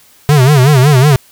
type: tone with vibrato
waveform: square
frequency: 138.1 Hz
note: C#3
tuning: 6 cents flat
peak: -5 dBFS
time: 0.29-1.16 s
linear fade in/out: 0 ms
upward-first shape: sine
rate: 5.4 Hz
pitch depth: 170 cents each way
effects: white hiss -45 dBFS RMS until 1.31 s